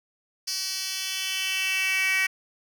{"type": "tone with high-pass filter sweep", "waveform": "10% pulse", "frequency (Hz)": 380, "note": "F#4", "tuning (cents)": 46, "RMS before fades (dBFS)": -27, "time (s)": [0.47, 2.27], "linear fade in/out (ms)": 10, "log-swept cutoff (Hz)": [4600, 2100], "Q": 4.1, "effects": []}